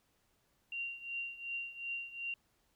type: tone with tremolo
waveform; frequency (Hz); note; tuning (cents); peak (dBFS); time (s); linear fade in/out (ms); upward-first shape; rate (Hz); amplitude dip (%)
sine; 2765; F7; -18; -35; 0.72-2.34; 2; triangle; 2.7; 85
effects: pink hiss -75 dBFS RMS until 2.75 s